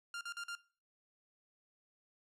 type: tone bursts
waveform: sawtooth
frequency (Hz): 1396.9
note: F6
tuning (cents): 0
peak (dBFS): -37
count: 4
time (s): 0.14-0.552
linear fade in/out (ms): 2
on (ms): 70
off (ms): 44
effects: noise-tail reverb RT60 0.4 s tail -19 dB re dry + low-pass 9000 Hz 12 dB/octave